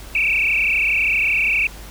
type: tone with frequency modulation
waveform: sine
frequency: 2489 Hz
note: D#7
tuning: in tune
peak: -15 dBFS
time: 0.15-1.67 s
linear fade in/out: 2 ms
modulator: 32.5 Hz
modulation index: 7
effects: added 50 Hz sine -36 dBFS peak until 1.9 s + pink hiss -40 dBFS RMS until 1.9 s